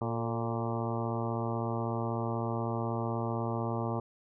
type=harmonic tone with a mistuned harmonic; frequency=116.1 Hz; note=A#2; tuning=7 cents flat; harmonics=1 / 2 / 3 / 4 / 5 / 6 / 7 / 8 / 9 / 10; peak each=-34 / -37 / -39 / -40 / -41 / -42 / -42 / -43 / -44 / -44 dBFS; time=0.01-4 s; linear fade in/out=5 ms; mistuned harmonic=4; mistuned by=-47 cents; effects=none